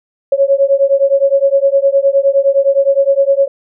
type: beating tone pair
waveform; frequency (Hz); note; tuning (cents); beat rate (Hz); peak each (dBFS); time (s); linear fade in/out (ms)
sine; 547 / 556.7; C#5 / C#5; -23 / +7; 9.7; -11; 0.32-3.48; 5
effects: none